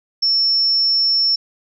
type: tone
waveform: sine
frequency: 5400 Hz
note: E8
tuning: 41 cents sharp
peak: -13 dBFS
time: 0.22-1.36 s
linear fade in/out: 10 ms
effects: none